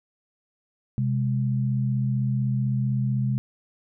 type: tone pair together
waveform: sine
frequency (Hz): 129.1 / 204.9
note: C3 / G#3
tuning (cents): -23 / -23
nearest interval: minor sixth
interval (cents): 800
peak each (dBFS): -22 / -28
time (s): 0.98-3.38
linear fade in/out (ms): 0
effects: none